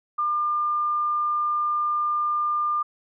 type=tone; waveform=sine; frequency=1200 Hz; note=D6; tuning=37 cents sharp; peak=-21 dBFS; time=0.18-2.83 s; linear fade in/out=10 ms; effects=none